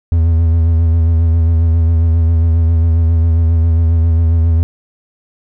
triangle tone with vibrato, 82.41 Hz, E2, in tune, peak -6 dBFS, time 0.12-4.63 s, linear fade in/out 0 ms, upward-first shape sine, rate 7.4 Hz, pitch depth 39 cents each way, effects none

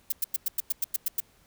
violet noise bursts, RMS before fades -26 dBFS, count 10, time 0.1-1.203 s, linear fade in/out 5 ms, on 23 ms, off 97 ms, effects pink hiss -62 dBFS RMS until 1.46 s

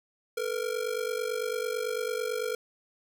square ring-modulated tone, 466.2 Hz, A#4, in tune, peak -27 dBFS, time 0.37-2.55 s, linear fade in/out 2 ms, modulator 24.5 Hz, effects none

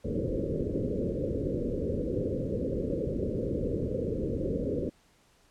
white low-pass noise, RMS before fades -31 dBFS, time 0.04-4.9 s, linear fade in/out 10 ms, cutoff 550 Hz, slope 96 dB/octave, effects pink hiss -64 dBFS RMS until 5.5 s + low-pass 10000 Hz 12 dB/octave

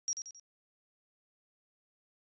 sine tone with echo, 5670 Hz, F8, 25 cents sharp, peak -30 dBFS, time 0.08-0.13 s, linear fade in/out 0 ms, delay 89 ms, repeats 3, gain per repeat -7 dB, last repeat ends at 0.397 s, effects resampled to 16000 Hz

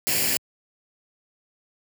white noise with comb filter, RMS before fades -23 dBFS, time 0.07-0.37 s, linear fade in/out 0 ms, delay 0.41 ms, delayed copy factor +0.65, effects high-pass 80 Hz 12 dB/octave

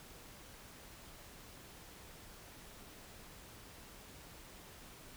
silence, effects pink hiss -55 dBFS RMS until 5.16 s

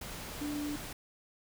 sine tone in noise, 293.7 Hz, D4, in tune, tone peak -34 dBFS, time 0.41-0.76 s, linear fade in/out 5 ms, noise pink, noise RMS -43 dBFS, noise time 0.01-0.93 s, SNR +6 dB, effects none

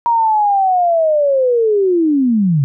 sine linear sweep, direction down, 950 to 130.81 Hz, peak -10 dBFS, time 0.06-2.64 s, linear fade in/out 0 ms, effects none

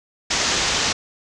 white low-pass noise, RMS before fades -21 dBFS, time 0.3-0.93 s, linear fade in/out 10 ms, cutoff 6900 Hz, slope 48 dB/octave, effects none

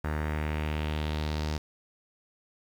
sawtooth tone with low-pass filter sweep, 76.4 Hz, D#2, 31 cents flat, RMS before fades -31 dBFS, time 0.04-1.58 s, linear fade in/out 5 ms, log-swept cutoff 1600 to 5400 Hz, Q 2.3, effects 8-bit

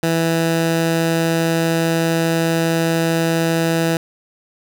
15% pulse tone, 164.81 Hz, E3, in tune, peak -9 dBFS, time 0.03-3.97 s, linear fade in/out 2 ms, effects none

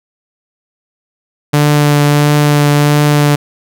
sawtooth tone with vibrato, 146.83 Hz, D3, in tune, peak -3 dBFS, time 1.53-3.36 s, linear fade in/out 10 ms, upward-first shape triangle, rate 1.5 Hz, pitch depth 15 cents each way, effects none

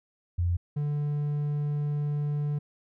sine / triangle tone pair in turn, 87.31 / 146.84 Hz, F2 / D3, 0 / 0 cents, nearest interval major sixth, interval 900 cents, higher second, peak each -23 / -24 dBFS, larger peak first, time 0.38-0.57 / 0.76-2.59 s, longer second, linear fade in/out 10 ms, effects none

